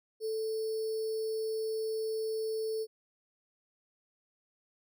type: tone with sample-and-hold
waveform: sine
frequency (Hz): 440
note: A4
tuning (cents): 0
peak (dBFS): -31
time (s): 0.2-2.87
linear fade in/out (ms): 50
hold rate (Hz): 4900
effects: none